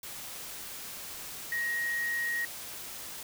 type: tone in noise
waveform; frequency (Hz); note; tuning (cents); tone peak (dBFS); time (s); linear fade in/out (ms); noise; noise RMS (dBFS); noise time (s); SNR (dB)
sine; 1885; A#6; +19; -29; 1.52-2.45; 2; white; -42; 0.03-3.23; +10
effects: none